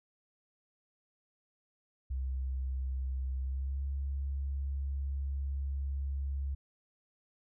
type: tone with pitch glide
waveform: sine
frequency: 65.41 to 68.86 Hz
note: C2 to C#2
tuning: 0 to -11 cents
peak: -32 dBFS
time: 2.1-6.55 s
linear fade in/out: 10 ms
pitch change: +89 cents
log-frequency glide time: 3.41-3.84 s
effects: none